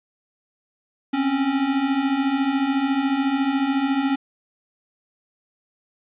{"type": "beating tone pair", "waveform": "square", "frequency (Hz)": [261.6, 275.6], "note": ["C4", "C#4"], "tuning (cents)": [0, -10], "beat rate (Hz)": 14, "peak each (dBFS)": [-26, -21], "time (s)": [1.13, 4.16], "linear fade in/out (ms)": 10, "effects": ["resampled to 8000 Hz", "9-bit"]}